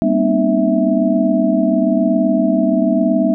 sine tone cluster, 197.8 / 235.6 / 256.6 / 303.7 / 654 Hz, G3 / A#3 / C4 / D#4 / E5, +16 / +19 / -34 / -42 / -14 cents, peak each -18 dBFS, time 0.02-3.34 s, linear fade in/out 0 ms, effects none

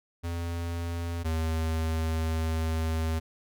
square tone pair in turn, 85 / 80.46 Hz, F2 / E2, -46 / -41 cents, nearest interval minor second, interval 95 cents, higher first, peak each -31 / -27 dBFS, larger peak second, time 0.23-1.24 / 1.24-3.2 s, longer second, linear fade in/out 20 ms, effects none

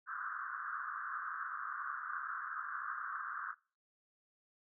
white band-pass noise, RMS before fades -42 dBFS, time 0.06-3.55 s, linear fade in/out 50 ms, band 1100 to 1600 Hz, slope 96 dB/octave, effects noise-tail reverb RT60 0.4 s tail -25 dB re dry

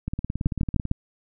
two click trains, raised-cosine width 5 ms, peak -9 / -15 dBFS, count 4 / 15, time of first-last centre 0.46-0.914 / 0.08-0.853 s, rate 6.61 / 18.1 Hz, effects none

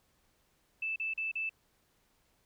sine tone bursts, 2637 Hz, E7, in tune, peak -32 dBFS, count 4, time 0.82-1.494 s, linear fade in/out 5 ms, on 140 ms, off 38 ms, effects pink hiss -72 dBFS RMS until 2.45 s

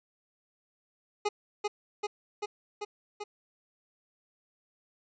25% pulse tone with echo, 415.3 Hz, G#4, in tune, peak -22 dBFS, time 1.25-1.29 s, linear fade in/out 10 ms, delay 390 ms, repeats 5, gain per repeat -2 dB, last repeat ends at 3.24 s, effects resampled to 16000 Hz

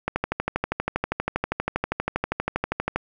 click train, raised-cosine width 0.5 ms, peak -8 dBFS, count 37, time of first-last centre 0.08-2.96 s, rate 12.5 Hz, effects none

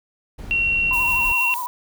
brown noise, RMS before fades -33 dBFS, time 0.38-1.33 s, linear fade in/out 10 ms
sine tone, 2736 Hz, F7, 36 cents flat, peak -17 dBFS, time 0.51-1.54 s, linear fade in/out 0 ms
sine tone with vibrato, 984 Hz, B5, 7 cents flat, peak -25 dBFS, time 0.91-1.67 s, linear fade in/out 0 ms, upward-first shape sine, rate 12 Hz, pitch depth 69 cents each way
violet noise with tremolo, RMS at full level -31 dBFS, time 0.93-1.66 s, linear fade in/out 0 ms, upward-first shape sine, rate 6.7 Hz, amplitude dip 30%
effects none

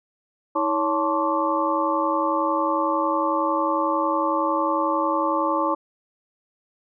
sine tone cluster, 321.3 / 560 / 883 / 1062 / 1153 Hz, E4 / C#5 / A5 / C6 / D6, -44 / +18 / +6 / +25 / -32 cents, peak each -26 dBFS, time 0.55-5.75 s, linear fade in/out 10 ms, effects none

